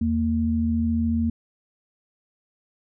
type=tone pair together; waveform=sine; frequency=81.2 / 229.7 Hz; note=E2 / A#3; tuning=-26 / -25 cents; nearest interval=octave + tritone; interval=1801 cents; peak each=-25 / -21 dBFS; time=0.01-1.3 s; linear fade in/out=5 ms; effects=none